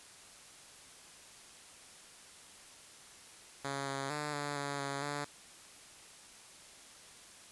5% pulse tone with pitch steps, 138.6 / 137.1 / 148.9 / 144.9 / 141.9 / 139.5 / 144.9 Hz, C#3 / C#3 / D3 / D3 / C#3 / C#3 / D3, 0 / -19 / +24 / -23 / +41 / +11 / -23 cents, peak -25 dBFS, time 3.64-5.25 s, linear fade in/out 10 ms, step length 230 ms, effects white hiss -55 dBFS RMS until 7.51 s + resampled to 24000 Hz

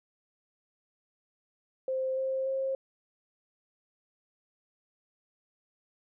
sine tone with pitch steps, 523.3 / 528.8 / 534.3 Hz, C5 / C5 / C5, 0 / +18 / +36 cents, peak -28 dBFS, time 1.88-2.75 s, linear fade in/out 2 ms, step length 290 ms, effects none

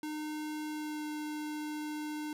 square tone with pitch glide, 305 to 302.4 Hz, D#4 to D#4, -34 to -49 cents, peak -37 dBFS, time 0.03-2.33 s, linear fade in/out 2 ms, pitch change -15 cents, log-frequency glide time 0.68-1.06 s, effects none

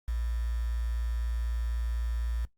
sine tone with quantisation, 58 Hz, A#1, 8 cents flat, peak -28 dBFS, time 0.08-2.45 s, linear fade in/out 0 ms, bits 8, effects noise-tail reverb RT60 0.1 s tail -17 dB re dry + Opus 48 kbps

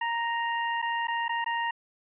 25% pulse tone with dropouts, 932.3 Hz, A#5, in tune, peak -23 dBFS, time 0.01-1.71 s, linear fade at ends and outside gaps 5 ms, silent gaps 0.818-0.824 / 1.072-1.081 / 1.282-1.292 / 1.444-1.461 s, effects resampled to 8000 Hz

